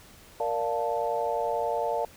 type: chord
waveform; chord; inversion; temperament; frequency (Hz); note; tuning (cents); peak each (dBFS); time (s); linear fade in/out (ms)
sine; Bb major seventh; none; equal; 466.2 / 587.3 / 698.5 / 880; Bb4 / D5 / F5 / A5; 0 / 0 / 0 / 0; -31; 0.4-2.05; 2
effects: pink hiss -52 dBFS RMS until 2.16 s